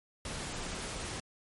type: noise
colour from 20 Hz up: pink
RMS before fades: -39 dBFS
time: 0.25-1.2 s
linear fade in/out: 2 ms
effects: MP3 48 kbps